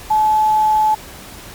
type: tone with quantisation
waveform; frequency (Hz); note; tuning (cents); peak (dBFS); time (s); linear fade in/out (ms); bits
sine; 861; A5; -38; -11; 0.1-0.95; 10; 6
effects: pink hiss -36 dBFS RMS until 1.54 s + Opus 48 kbps